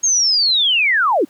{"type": "linear sweep", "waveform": "sine", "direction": "down", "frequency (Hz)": [6580, 246.9], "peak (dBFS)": -12, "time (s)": [0.03, 1.25], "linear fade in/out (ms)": 10, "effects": ["pink hiss -53 dBFS RMS until 1.29 s", "high-pass 150 Hz 12 dB/octave"]}